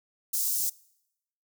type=high-pass noise; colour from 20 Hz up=white; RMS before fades=-28 dBFS; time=0.33-0.7 s; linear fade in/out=10 ms; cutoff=5600 Hz; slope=24 dB/octave; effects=noise-tail reverb RT60 0.8 s tail -23 dB re dry